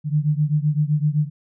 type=beating tone pair; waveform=sine; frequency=147.3 / 155.1 Hz; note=D3 / D#3; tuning=+6 / -5 cents; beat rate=7.8 Hz; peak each=-19 / -21 dBFS; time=0.04-1.3 s; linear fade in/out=50 ms; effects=none

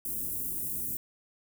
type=band-stop noise; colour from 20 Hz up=white; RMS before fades=-34 dBFS; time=0.05-0.97 s; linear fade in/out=2 ms; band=350 to 10000 Hz; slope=24 dB/octave; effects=none

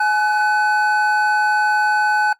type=tone pair together; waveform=triangle; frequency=844 / 1503.8 Hz; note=G#5 / F#6; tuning=+28 / +28 cents; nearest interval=minor seventh; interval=1000 cents; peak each=-15 dBFS; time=0-2.33 s; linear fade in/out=5 ms; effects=noise-tail reverb RT60 0.1 s tail -18 dB re dry + Opus 32 kbps

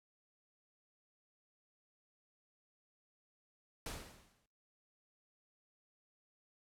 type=noise with exponential decay; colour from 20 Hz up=pink; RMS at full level=-41 dBFS; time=3.86-4.46 s; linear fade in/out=2 ms; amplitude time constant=130 ms; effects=noise-tail reverb RT60 0.5 s tail -22 dB re dry + low-pass 12000 Hz 12 dB/octave

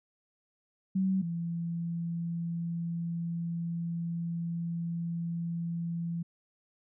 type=tone pair in turn; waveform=sine; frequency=189.6 / 168.91 Hz; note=F#3 / E3; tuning=+43 / +43 cents; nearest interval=major second; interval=200 cents; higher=first; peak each=-25 / -31 dBFS; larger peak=first; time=0.95-1.22 / 1.22-6.23 s; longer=second; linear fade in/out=10 ms; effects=none

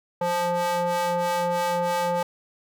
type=ring-modulated tone; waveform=square; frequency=174.61 Hz; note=F3; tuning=in tune; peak=-20 dBFS; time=0.21-2.23 s; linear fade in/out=5 ms; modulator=700 Hz; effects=none

